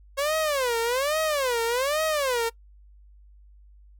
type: tone with vibrato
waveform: sawtooth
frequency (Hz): 539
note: C#5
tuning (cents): -49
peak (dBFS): -19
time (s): 0.17-2.5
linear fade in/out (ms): 20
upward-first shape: sine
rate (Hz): 1.2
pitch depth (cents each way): 280
effects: noise-tail reverb RT60 0.1 s tail -21 dB re dry + added 50 Hz sine -49 dBFS peak until 3.99 s